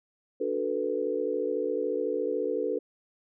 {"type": "chord", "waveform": "sine", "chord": "B minor seventh", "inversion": "first", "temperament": "equal", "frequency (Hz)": [293.7, 370, 440, 493.9], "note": ["D4", "F#4", "A4", "B4"], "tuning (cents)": [0, 0, 0, 0], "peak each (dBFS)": [-35, -34, -30, -31], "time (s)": [0.4, 2.79], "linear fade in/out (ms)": 10, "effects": []}